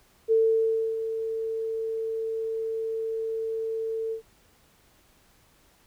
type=tone with ADSR envelope; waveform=sine; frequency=447.4 Hz; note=A4; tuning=29 cents sharp; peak=-17 dBFS; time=0.28-4.22 s; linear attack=37 ms; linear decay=640 ms; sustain=-10 dB; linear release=100 ms; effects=pink hiss -61 dBFS RMS until 5.86 s